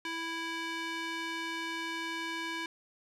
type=tone with band-pass filter; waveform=square; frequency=329.6 Hz; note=E4; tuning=in tune; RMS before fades=-37 dBFS; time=0.05-2.66 s; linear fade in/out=2 ms; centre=2300 Hz; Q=1; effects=none